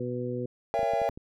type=harmonic tone; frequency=123.47 Hz; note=B2; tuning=in tune; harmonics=1 / 2 / 3 / 4; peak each=-35 / -35 / -35 / -35 dBFS; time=0-0.46 s; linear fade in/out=5 ms
type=chord; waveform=triangle; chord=A# diminished seventh; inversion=none; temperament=just; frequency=466.2 / 559.4 / 671.3 / 805.5 Hz; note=A#4 / C#5 / E5 / G5; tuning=0 / +16 / +31 / +47 cents; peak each=-31 / -29 / -26 / -28 dBFS; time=0.74-1.09 s; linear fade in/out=0 ms
type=clicks; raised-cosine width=3 ms; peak=-29 dBFS; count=6; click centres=0.792 / 0.831 / 0.936 / 1.017 / 1.096 / 1.175 s
effects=none